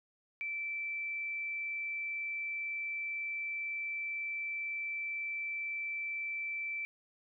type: tone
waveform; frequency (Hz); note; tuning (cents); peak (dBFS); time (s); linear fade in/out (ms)
sine; 2329; D7; -15; -35; 0.41-6.85; 0
effects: none